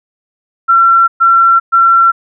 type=tone bursts; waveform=sine; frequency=1357 Hz; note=E6; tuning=50 cents sharp; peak=-4 dBFS; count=3; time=0.68-2.12 s; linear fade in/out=20 ms; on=400 ms; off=120 ms; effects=none